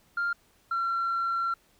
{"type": "tone pair in turn", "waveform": "sine", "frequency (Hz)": [1396.9, 1362.6], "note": ["F6", "F6"], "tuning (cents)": [0, -43], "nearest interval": "unison", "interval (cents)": 43, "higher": "first", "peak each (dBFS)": -24, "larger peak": "neither", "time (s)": [[0.17, 0.33], [0.71, 1.54]], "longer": "second", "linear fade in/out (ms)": 5, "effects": ["tanh soft clip ceiling -23 dBFS", "pink hiss -64 dBFS RMS until 1.79 s"]}